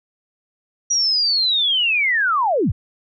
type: linear sweep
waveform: sine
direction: down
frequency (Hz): 5810 to 49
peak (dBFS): -15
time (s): 0.9-2.72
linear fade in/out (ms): 10
effects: none